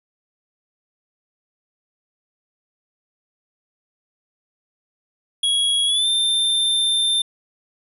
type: tone with pitch glide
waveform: square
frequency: 3322 to 3581 Hz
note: G#7 to A7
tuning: 0 to +30 cents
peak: -17 dBFS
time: 5.43-7.22 s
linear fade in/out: 5 ms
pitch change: +130 cents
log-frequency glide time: 5.86-6.07 s
effects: resampled to 32000 Hz